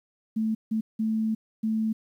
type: tone bursts at uneven times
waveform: sine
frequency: 220 Hz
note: A3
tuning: in tune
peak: -23 dBFS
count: 4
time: 0.36-0.55 / 0.71-0.81 / 0.99-1.35 / 1.63-1.93 s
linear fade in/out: 10 ms
effects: 10-bit